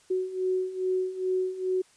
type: beating tone pair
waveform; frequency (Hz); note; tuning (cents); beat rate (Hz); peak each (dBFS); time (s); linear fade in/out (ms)
sine; 370 / 372.4; F#4 / F#4; 0 / +11; 2.4; -31 / -27; 0.1-1.82; 10
effects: white hiss -60 dBFS RMS until 1.96 s + resampled to 22050 Hz